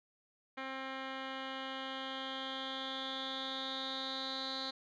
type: tone with low-pass filter sweep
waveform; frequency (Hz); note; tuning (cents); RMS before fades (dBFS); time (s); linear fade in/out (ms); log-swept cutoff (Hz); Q
10% pulse; 265.6; C4; +26; -41; 0.57-4.71; 10; 2600 to 4100; 8.5
effects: none